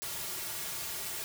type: noise with comb filter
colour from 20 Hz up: white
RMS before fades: -38 dBFS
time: 0.02-1.24 s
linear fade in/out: 0 ms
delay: 3.9 ms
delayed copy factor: -0.9
effects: none